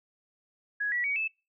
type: tone with pitch steps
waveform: sine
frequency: 1670 / 1940.6 / 2255 / 2621 Hz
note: G#6 / B6 / C#7 / E7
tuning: +9 / -31 / +29 / -11 cents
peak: -27 dBFS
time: 0.8-1.28 s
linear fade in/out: 10 ms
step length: 120 ms
effects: noise-tail reverb RT60 0.3 s tail -23 dB re dry